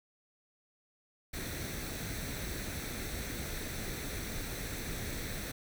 pink noise with comb filter, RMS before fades -39 dBFS, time 1.33-5.52 s, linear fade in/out 10 ms, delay 0.5 ms, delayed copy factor +0.55, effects none

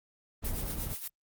brown noise, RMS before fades -36 dBFS, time 0.42-0.95 s, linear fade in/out 20 ms
blue noise with tremolo, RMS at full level -36 dBFS, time 0.44-1.08 s, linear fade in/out 5 ms, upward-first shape triangle, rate 8.5 Hz, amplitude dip 75%
effects Opus 24 kbps

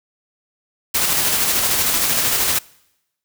white noise with tremolo, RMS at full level -17 dBFS, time 0.94-2.59 s, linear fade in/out 10 ms, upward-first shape square, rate 13 Hz, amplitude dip 25%, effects noise-tail reverb RT60 0.9 s tail -24 dB re dry

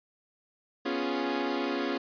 sawtooth chord, C# dominant seventh, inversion third, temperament equal, 246.9 / 277.2 / 349.2 / 415.3 Hz, B3 / C#4 / E#4 / G#4, 0 / 0 / 0 / 0 cents, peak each -32 / -28 / -30 / -32 dBFS, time 0.85-1.98 s, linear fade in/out 10 ms, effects resampled to 11025 Hz

